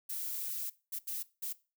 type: noise bursts at uneven times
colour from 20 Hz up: violet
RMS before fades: -38 dBFS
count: 4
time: 0.09-0.7 / 0.92-0.99 / 1.07-1.23 / 1.42-1.53 s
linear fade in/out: 10 ms
effects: noise-tail reverb RT60 0.3 s tail -19 dB re dry